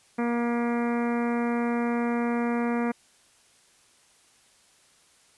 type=harmonic tone with a mistuned harmonic; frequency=237 Hz; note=A#3; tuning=29 cents sharp; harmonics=1 / 2 / 3 / 4 / 5 / 6 / 7 / 8 / 9 / 10; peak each=-25 / -31 / -35 / -37 / -39 / -41 / -42 / -43 / -44 / -45 dBFS; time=0.18-2.92 s; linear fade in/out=10 ms; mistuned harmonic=8; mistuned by=+33 cents; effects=white hiss -60 dBFS RMS until 5.37 s + resampled to 24000 Hz